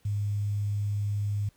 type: tone with quantisation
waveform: sine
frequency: 102.7 Hz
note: G#2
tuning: 19 cents flat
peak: -26 dBFS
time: 0.05-1.49 s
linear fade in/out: 5 ms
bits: 9
effects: pink hiss -66 dBFS RMS until 1.56 s